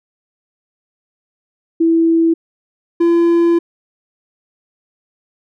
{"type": "tone pair in turn", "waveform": ["sine", "triangle"], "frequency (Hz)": [329.6, 339.5], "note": ["E4", "F4"], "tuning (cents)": [0, -49], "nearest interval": "minor second", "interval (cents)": 51, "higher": "second", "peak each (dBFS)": [-9, -7], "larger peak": "second", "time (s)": [[1.8, 2.34], [3, 3.59]], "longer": "second", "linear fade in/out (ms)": 10, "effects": []}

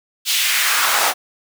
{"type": "noise with high-pass filter sweep", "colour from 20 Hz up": "pink", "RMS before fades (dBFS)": -17, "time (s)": [0.25, 1.14], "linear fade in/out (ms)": 50, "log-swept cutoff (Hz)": [3400, 710], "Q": 1.6, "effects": []}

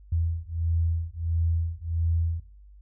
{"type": "beating tone pair", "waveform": "sine", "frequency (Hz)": [82.41, 83.91], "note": ["E2", "E2"], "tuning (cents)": [0, 31], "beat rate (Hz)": 1.5, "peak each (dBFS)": -27, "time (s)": [0.12, 2.4], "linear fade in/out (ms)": 5, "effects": ["noise-tail reverb RT60 0.5 s tail -20 dB re dry", "added 50 Hz sine -47 dBFS peak until 2.81 s"]}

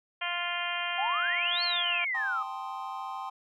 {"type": "harmonic tone", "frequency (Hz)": 349.2, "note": "F4", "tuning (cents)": 0, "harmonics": [2, 3, 4, 5, 6, 7, 8, 9], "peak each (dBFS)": [-38, -38, -38, -38, -38, -38, -38, -38], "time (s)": [0.21, 2.05], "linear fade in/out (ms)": 10}
{"type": "exponential two-way sweep", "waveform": "sine", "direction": "up then down", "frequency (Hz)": [732, 4435, 1213], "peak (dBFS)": -28, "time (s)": [0.98, 2.43], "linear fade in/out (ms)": 5, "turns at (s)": 1.63}
{"type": "chord", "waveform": "triangle", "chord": "A half-diminished seventh", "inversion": "third", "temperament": "equal with one note detuned", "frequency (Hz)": [784, 877.5, 1046.5, 1244.5], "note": ["G5", "A5", "C6", "Eb6"], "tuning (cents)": [0, -5, 0, 0], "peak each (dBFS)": [-37, -41, -36, -42], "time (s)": [2.14, 3.3], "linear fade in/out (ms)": 10}
{"effects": []}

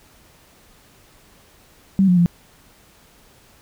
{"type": "tone with pitch steps", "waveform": "sine", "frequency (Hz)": [192.9, 179.4, 172.9], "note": ["G3", "F3", "F3"], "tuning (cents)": [-28, 47, -17], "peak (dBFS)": -11, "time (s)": [1.99, 2.26], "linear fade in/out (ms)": 0, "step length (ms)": 90, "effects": ["pink hiss -52 dBFS RMS until 3.61 s"]}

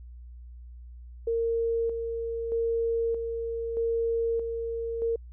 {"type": "tone with tremolo", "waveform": "sine", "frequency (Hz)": 460, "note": "A#4", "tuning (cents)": -23, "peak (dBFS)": -24, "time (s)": [1.27, 5.16], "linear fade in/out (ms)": 5, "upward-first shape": "square", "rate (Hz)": 0.8, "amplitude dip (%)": 45, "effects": ["added 60 Hz sine -42 dBFS peak until 5.32 s"]}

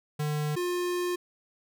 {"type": "tone pair in turn", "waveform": "square", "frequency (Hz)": [150, 355.3], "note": ["D3", "F4"], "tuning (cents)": [37, 30], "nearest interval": "octave + minor third", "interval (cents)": 1493, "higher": "second", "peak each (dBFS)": -28, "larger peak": "neither", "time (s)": [[0.19, 0.56], [0.56, 1.16]], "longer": "second", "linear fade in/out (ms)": 10, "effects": []}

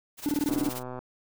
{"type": "noise with tremolo", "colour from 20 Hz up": "white", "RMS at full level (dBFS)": -36, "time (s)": [0.17, 0.83], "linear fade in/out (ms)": 50, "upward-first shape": "sine", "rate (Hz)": 17, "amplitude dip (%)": 80}
{"type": "tone bursts", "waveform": "triangle", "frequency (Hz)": 293.9, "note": "D4", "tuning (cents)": 1, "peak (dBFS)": -21, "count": 9, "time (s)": [0.26, 0.689], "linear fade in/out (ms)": 0, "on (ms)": 29, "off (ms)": 21}
{"type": "click train", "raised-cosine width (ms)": 1, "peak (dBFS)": -24, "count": 64, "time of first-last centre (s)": [0.49, 0.99], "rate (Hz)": 126}
{"effects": []}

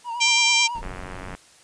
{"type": "tone with vibrato", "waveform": "triangle", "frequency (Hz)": 942, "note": "A#5", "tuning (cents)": 18, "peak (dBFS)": -25, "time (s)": [0.04, 0.82], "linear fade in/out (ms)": 50, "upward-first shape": "triangle", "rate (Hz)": 9.1, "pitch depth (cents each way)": 70}
{"type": "harmonic tone", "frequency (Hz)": 788, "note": "G5", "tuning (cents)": 9, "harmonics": [3, 4, 5, 6, 7, 8, 9, 10], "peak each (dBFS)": [-19, -23, -28, -30, -25, -27, -31, -31], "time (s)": [0.2, 0.68], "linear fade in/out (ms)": 20}
{"type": "noise", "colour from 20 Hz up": "brown", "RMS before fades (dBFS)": -37, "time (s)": [0.75, 1.35], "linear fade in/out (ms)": 2}
{"type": "click train", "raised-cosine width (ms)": 0.5, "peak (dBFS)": -21, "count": 49, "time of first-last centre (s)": [0.83, 1.35], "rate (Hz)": 92.3}
{"effects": ["white hiss -52 dBFS RMS until 1.63 s", "resampled to 22050 Hz"]}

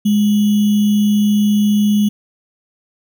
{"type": "tone with sample-and-hold", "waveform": "sine", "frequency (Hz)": 207.7, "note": "G#3", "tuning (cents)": 0, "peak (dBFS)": -10, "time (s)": [0.05, 2.09], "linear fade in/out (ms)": 10, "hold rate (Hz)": 3150, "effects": []}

